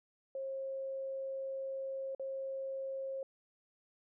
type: tone with dropouts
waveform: sine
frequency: 537 Hz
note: C5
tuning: 45 cents sharp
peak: -37 dBFS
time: 0.35-3.23 s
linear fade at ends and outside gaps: 2 ms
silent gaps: 2.149-2.196 s
effects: none